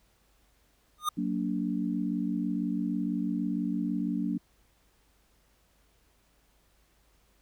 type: tone with exponential growth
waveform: square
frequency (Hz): 1225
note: D#6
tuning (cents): -27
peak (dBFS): -23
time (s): 0.98-1.09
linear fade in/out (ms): 5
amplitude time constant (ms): 22
type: chord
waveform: sine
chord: Gb augmented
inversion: none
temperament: just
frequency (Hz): 185 / 231.2 / 289.1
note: Gb3 / Bb3 / D4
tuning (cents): 0 / -14 / -27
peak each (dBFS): -32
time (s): 1.17-4.38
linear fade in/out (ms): 10
effects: added 50 Hz sine -68 dBFS peak until 7.41 s + pink hiss -68 dBFS RMS until 7.41 s